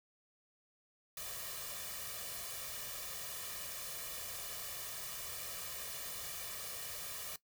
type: noise with comb filter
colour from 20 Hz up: white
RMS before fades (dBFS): -44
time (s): 1.17-7.36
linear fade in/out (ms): 2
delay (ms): 1.7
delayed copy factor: +0.7
effects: noise-tail reverb RT60 0.1 s tail -18 dB re dry